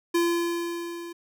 square tone with level ramp, 341.9 Hz, F4, 37 cents flat, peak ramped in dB -20 to -37 dBFS, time 0.14-1.13 s, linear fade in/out 10 ms, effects none

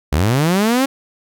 sawtooth linear sweep, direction up, 64.6 to 277.2 Hz, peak -9 dBFS, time 0.12-0.86 s, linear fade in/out 10 ms, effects none

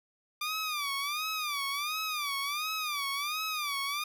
15% pulse tone with vibrato, 1190 Hz, D6, 22 cents sharp, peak -25 dBFS, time 0.41-4.04 s, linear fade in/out 5 ms, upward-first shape sine, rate 1.4 Hz, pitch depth 130 cents each way, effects none

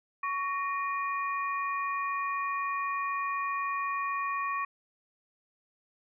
sine tone cluster, 1118 / 1853 / 2436 Hz, C#6 / A#6 / D#7, +14 / -11 / -37 cents, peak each -30 / -38 / -39 dBFS, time 0.23-4.65 s, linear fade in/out 5 ms, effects none

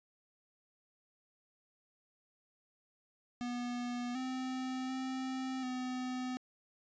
square tone with pitch steps, 243.5 / 258.3 / 261 / 253.7 Hz, B3 / C4 / C4 / B3, -24 / -22 / -4 / +47 cents, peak -37 dBFS, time 3.41-6.37 s, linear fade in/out 0 ms, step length 740 ms, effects resampled to 16000 Hz

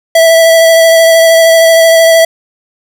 square tone with vibrato, 657 Hz, E5, 6 cents flat, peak -3 dBFS, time 0.15-2.25 s, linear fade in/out 5 ms, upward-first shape sine, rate 13 Hz, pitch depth 14 cents each way, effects none

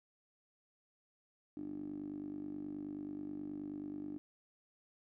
10% pulse tone with band-pass filter, 49.38 Hz, G1, 13 cents sharp, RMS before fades -44 dBFS, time 1.57-4.18 s, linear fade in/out 0 ms, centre 300 Hz, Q 8.6, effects none

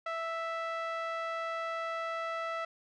5% pulse tone with low-pass filter, 659.3 Hz, E5, in tune, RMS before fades -36 dBFS, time 0.06-2.65 s, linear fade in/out 5 ms, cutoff 1400 Hz, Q 1.3, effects none

